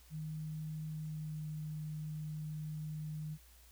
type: tone with pitch glide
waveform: sine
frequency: 155.56 to 153.77 Hz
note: D#3 to D#3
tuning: 0 to -20 cents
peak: -39 dBFS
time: 0.1-3.38 s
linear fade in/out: 50 ms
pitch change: -20 cents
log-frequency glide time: 0.87-1.48 s
effects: added 60 Hz sine -60 dBFS peak until 3.71 s + white hiss -64 dBFS RMS until 3.71 s